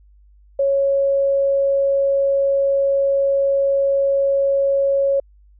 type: tone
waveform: sine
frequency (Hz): 552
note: C#5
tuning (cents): -7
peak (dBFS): -14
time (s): 0.59-5.2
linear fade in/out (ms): 5
effects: added 50 Hz sine -47 dBFS peak until 5.59 s